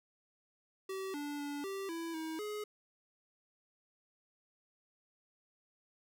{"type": "tone with pitch steps", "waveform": "square", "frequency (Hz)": [383.3, 290.7, 288, 390.3, 332, 319.4, 420.3], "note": ["G4", "D4", "D4", "G4", "E4", "D#4", "G#4"], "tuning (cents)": [-39, -18, -34, -8, 12, 45, 21], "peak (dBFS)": -39, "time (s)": [0.89, 2.64], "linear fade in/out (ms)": 5, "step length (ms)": 250, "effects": []}